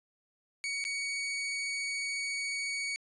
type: tone with dropouts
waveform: sawtooth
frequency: 2243 Hz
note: C#7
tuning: 20 cents sharp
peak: -29 dBFS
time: 0.64-2.96 s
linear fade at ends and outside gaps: 0 ms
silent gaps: 0.841-0.851 s
effects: resampled to 22050 Hz